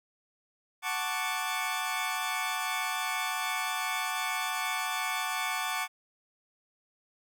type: chord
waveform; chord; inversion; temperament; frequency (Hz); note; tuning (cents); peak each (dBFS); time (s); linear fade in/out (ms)
20% pulse; D major seventh; first; equal; 740 / 880 / 1108.7 / 1174.7; F#5 / A5 / C#6 / D6; 0 / 0 / 0 / 0; -31; 0.82-5.88; 50
effects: none